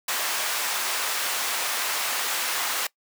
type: high-pass noise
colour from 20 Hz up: pink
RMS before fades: -27 dBFS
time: 0.08-2.87 s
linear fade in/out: 5 ms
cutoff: 950 Hz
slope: 12 dB/octave
effects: noise-tail reverb RT60 0.1 s tail -22 dB re dry